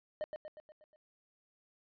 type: tone with echo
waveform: triangle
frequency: 612 Hz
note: D#5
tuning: 29 cents flat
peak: -32 dBFS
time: 0.21-0.24 s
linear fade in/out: 0 ms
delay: 120 ms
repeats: 6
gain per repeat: -5 dB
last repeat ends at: 0.96 s
effects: resampled to 11025 Hz